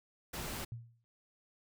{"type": "noise", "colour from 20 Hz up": "pink", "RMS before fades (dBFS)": -41, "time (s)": [0.33, 0.65], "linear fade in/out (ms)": 10}
{"type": "tone with exponential decay", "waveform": "sine", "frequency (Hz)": 116.54, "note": "A#2", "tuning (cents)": 0, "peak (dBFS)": -37, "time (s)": [0.72, 1.04], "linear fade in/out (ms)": 0, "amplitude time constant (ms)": 69}
{"effects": []}